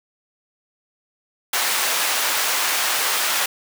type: high-pass noise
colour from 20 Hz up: pink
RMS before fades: -21 dBFS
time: 1.53-3.46 s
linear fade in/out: 5 ms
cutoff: 940 Hz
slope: 12 dB/octave
effects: none